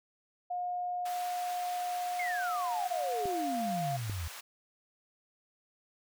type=tone with pitch glide; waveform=sine; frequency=716 to 697.6 Hz; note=F5 to F5; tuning=+43 to -2 cents; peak=-32 dBFS; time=0.5-3.97 s; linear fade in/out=10 ms; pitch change=-45 cents; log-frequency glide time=3.22-3.58 s
type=high-pass noise; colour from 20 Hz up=pink; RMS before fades=-46 dBFS; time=1.05-4.41 s; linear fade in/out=10 ms; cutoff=990 Hz; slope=12 dB/octave
type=exponential sweep; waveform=sine; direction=down; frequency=2195 to 77.78 Hz; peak=-34 dBFS; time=2.19-4.28 s; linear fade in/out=5 ms
type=clicks; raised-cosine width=3 ms; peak=-29 dBFS; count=2; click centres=3.256 / 4.097 s
effects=none